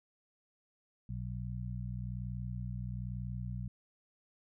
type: harmonic tone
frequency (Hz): 61.1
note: B1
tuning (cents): -18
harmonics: 1 / 2 / 3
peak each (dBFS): -42 / -39 / -44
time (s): 1.09-3.68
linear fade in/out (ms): 5
effects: none